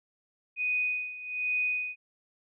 sine tone with tremolo, 2489 Hz, D#7, in tune, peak -25 dBFS, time 0.56-1.96 s, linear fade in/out 50 ms, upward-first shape sine, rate 1.2 Hz, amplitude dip 80%, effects none

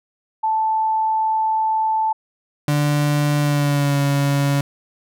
sine tone, 878 Hz, A5, 4 cents flat, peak -16 dBFS, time 0.43-2.13 s, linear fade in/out 10 ms
35% pulse tone with pitch glide, 146.83 to 141.01 Hz, D3 to C#3, 0 to +30 cents, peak -14 dBFS, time 2.68-4.61 s, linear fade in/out 2 ms, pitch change -70 cents, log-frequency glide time 3.4-4 s
effects none

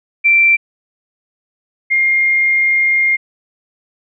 sine tone pair in turn, 2349 / 2122 Hz, D7 / C7, 0 / +24 cents, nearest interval major second, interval 176 cents, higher first, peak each -7 / -10 dBFS, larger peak first, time 0.24-0.57 / 1.9-3.17 s, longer second, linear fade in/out 20 ms, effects none

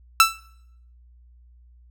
sawtooth tone with exponential decay, 1327 Hz, E6, 11 cents sharp, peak -4 dBFS, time 0.2-0.38 s, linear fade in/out 1 ms, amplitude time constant 38 ms, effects noise-tail reverb RT60 0.7 s tail -20 dB re dry + added 60 Hz sine -49 dBFS peak until 1.9 s

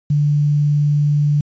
sine tone with quantisation, 146.83 Hz, D3, in tune, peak -12 dBFS, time 0.1-1.41 s, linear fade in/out 5 ms, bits 7, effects resampled to 16000 Hz

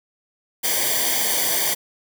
white noise with comb filter, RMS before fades -21 dBFS, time 0.63-1.75 s, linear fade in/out 20 ms, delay 0.75 ms, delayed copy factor -0.85, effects none

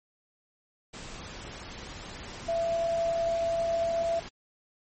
sine tone in noise, 670 Hz, E5, 28 cents sharp, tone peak -25 dBFS, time 2.48-4.2 s, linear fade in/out 10 ms, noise pink, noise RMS -42 dBFS, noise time 0.93-4.29 s, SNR +14 dB, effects MP3 32 kbps

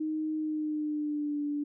sine tone with pitch glide, 310.9 to 291.8 Hz, D#4 to D4, -1 to -11 cents, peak -29 dBFS, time 0-1.64 s, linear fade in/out 10 ms, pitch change -110 cents, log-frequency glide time 0.36-1.42 s, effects none

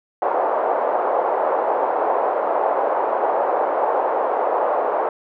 white band-pass noise, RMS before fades -20 dBFS, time 0.22-5.09 s, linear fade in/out 2 ms, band 470 to 870 Hz, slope 24 dB/octave, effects none

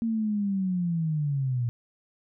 sine linear sweep, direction down, 230.6 to 116.8 Hz, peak -24 dBFS, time 0.02-1.69 s, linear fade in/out 0 ms, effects none

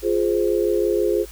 sine chord, F minor, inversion none, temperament equal with one note detuned, 349.2 / 415.3 / 518.7 Hz, F4 / Ab4 / C5, 0 / 0 / -15 cents, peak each -21 / -20 / -24 dBFS, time 0.02-1.26 s, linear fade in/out 50 ms, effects added 53 Hz sine -39 dBFS peak until 1.31 s + white hiss -44 dBFS RMS until 1.31 s

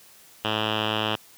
5% pulse tone with low-pass filter, 108.3 Hz, A2, 27 cents flat, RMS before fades -26 dBFS, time 0.44-1.16 s, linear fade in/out 10 ms, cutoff 3000 Hz, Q 4.2, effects white hiss -52 dBFS RMS until 1.37 s + high-pass 60 Hz 12 dB/octave

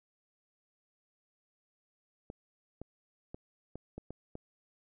clicks, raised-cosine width 2 ms, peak -29 dBFS, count 7, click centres 2.301 / 2.816 / 3.345 / 3.756 / 3.98 / 4.106 / 4.354 s, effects none

